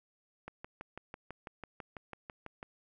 click train, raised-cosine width 0.5 ms, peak -28 dBFS, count 14, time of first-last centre 0.48-2.629 s, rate 6.05 Hz, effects none

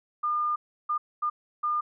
sine tone bursts at uneven times, 1209 Hz, D6, 50 cents sharp, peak -24 dBFS, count 4, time 0.23-0.56 / 0.89-0.98 / 1.22-1.3 / 1.63-1.81 s, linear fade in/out 10 ms, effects none

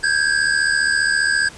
square tone pair together, 1579 / 1653.9 Hz, G6 / G#6, +12 / -8 cents, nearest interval minor second, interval 80 cents, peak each -19 dBFS, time 0.03-1.49 s, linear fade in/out 10 ms, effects pink hiss -40 dBFS RMS until 1.57 s + resampled to 22050 Hz

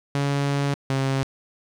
sawtooth tone pair in turn, 141.1 / 134.88 Hz, C#3 / C#3, +31 / -47 cents, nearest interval minor second, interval 78 cents, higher first, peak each -17 dBFS, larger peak neither, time 0.15-0.74 / 0.9-1.23 s, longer first, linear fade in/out 0 ms, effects low-pass 7000 Hz 12 dB/octave + 9-bit

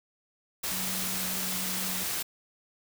sine tone in noise, 185.9 Hz, F#3, 8 cents sharp, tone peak -39 dBFS, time 0.71-2.04 s, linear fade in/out 10 ms, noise white, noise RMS -32 dBFS, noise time 0.63-2.23 s, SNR -10 dB, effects none

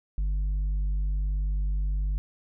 sine tone with tanh clipping, 49.35 Hz, G1, 12 cents sharp, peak -25 dBFS, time 0.18-2.18 s, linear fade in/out 0 ms, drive 4 dB, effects none

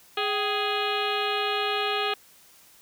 harmonic tone with a mistuned harmonic, 415.3 Hz, G#4, in tune, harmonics 1 / 2 / 3 / 4 / 5 / 6 / 7 / 8 / 9 / 10, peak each -30 / -31 / -31 / -35 / -40 / -33 / -34 / -34 / -39 / -40 dBFS, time 0.17-2.14 s, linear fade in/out 5 ms, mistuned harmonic 2, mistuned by -110 cents, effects white hiss -55 dBFS RMS until 2.81 s

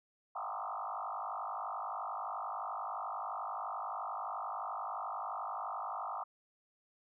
sine tone with frequency modulation, 989 Hz, B5, 2 cents sharp, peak -37 dBFS, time 0.35-6.24 s, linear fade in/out 10 ms, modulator 51.5 Hz, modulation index 5.7, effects none

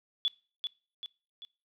sine tone with echo, 3433 Hz, A7, 43 cents flat, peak -25 dBFS, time 0.25-0.28 s, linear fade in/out 0 ms, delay 390 ms, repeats 3, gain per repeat -6 dB, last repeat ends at 1.45 s, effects noise-tail reverb RT60 0.4 s tail -23 dB re dry

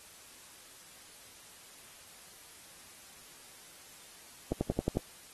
click train, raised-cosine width 2 ms, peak -16 dBFS, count 6, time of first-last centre 4.52-4.97 s, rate 11.1 Hz, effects white hiss -54 dBFS RMS until 5.33 s + AAC 32 kbps

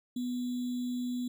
sine tone with sample-and-hold, 246.9 Hz, B3, in tune, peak -31 dBFS, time 0.16-1.28 s, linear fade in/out 5 ms, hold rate 3675 Hz, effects none

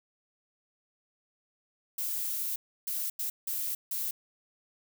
violet noise bursts at uneven times, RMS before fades -33 dBFS, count 5, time 1.98-2.56 / 2.87-3.1 / 3.19-3.3 / 3.47-3.75 / 3.91-4.11 s, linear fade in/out 5 ms, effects none

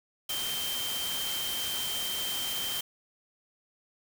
sine tone in noise, 3136 Hz, G7, in tune, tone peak -33 dBFS, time 0.29-2.81 s, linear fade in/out 5 ms, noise white, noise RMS -35 dBFS, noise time 0.29-2.81 s, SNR -1 dB, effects none

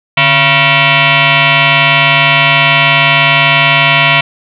sine tone with frequency modulation, 146.83 Hz, D3, in tune, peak -5 dBFS, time 0.17-4.21 s, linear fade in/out 5 ms, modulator 413 Hz, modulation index 7.3, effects none

